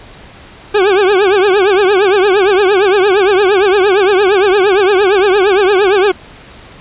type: tone with vibrato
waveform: 40% pulse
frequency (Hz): 392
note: G4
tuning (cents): 0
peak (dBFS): -6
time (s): 0.74-6.12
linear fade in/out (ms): 10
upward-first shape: triangle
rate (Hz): 8.7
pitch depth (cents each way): 170
effects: pink hiss -36 dBFS RMS until 6.8 s + resampled to 8000 Hz